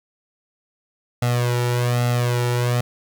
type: tone with flanger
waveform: sawtooth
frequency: 121.6 Hz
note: B2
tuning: 26 cents flat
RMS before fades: -20 dBFS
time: 1.22-2.81 s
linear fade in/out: 5 ms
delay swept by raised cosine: 1.5 to 2.19 ms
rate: 1.2 Hz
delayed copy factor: +0.9
effects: 9-bit